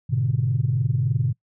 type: chord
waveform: sine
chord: G# diminished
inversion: none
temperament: equal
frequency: 103.83 / 123.47 / 146.83 Hz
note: G#2 / B2 / D3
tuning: 0 / 0 / 0 cents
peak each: -25 / -21 / -24 dBFS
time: 0.09-1.33 s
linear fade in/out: 20 ms
effects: noise-tail reverb RT60 0.1 s tail -23 dB re dry + tanh soft clip ceiling -10 dBFS